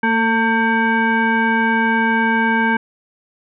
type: tone with frequency modulation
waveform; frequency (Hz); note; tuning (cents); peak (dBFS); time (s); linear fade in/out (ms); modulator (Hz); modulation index
sine; 904; A5; +47; -13; 0.03-2.77; 5; 677; 1.5
effects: none